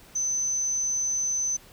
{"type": "tone", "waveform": "sine", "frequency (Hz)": 6110, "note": "G8", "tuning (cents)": -45, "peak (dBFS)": -24, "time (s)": [0.15, 1.57], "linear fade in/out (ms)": 10, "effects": ["pink hiss -52 dBFS RMS until 1.72 s"]}